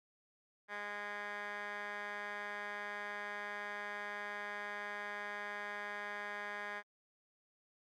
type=tone with band-pass filter; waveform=15% pulse; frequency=205.8 Hz; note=G#3; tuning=16 cents flat; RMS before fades=-43 dBFS; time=0.68-6.83 s; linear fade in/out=50 ms; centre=1500 Hz; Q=6.3; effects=MP3 96 kbps